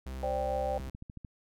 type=tone with pitch glide; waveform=45% pulse; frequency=65.41 to 65.94 Hz; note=C2 to C2; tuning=0 to +14 cents; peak=-37 dBFS; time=0.06-0.9 s; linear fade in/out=5 ms; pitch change=+14 cents; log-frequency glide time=0.18-0.44 s
type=chord; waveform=sine; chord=C suspended second; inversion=none; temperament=just; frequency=523.3 / 588.7 / 784.9 Hz; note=C5 / D5 / G5; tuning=0 / +4 / +2 cents; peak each=-34 dBFS; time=0.23-0.78 s; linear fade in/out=2 ms
type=click train; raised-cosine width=5 ms; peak=-31 dBFS; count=7; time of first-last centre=0.8-1.248 s; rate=13.4 Hz
effects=none